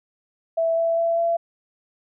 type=tone with pitch steps; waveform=sine; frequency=659.3 / 664.7 / 670 / 675.5 Hz; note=E5 / E5 / E5 / E5; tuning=0 / +14 / +28 / +42 cents; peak=-18 dBFS; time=0.57-1.37 s; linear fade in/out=10 ms; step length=200 ms; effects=none